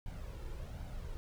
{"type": "noise with flanger", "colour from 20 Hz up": "brown", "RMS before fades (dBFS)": -43, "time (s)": [0.06, 1.17], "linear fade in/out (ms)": 0, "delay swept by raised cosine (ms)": [1.3, 2.25], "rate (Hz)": 1.3, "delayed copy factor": 0.55, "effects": []}